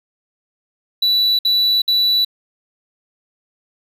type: tone bursts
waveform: triangle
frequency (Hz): 3951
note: B7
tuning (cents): 0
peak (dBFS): -11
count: 3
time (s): 1.02-2.248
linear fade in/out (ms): 5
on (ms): 370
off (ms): 59
effects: none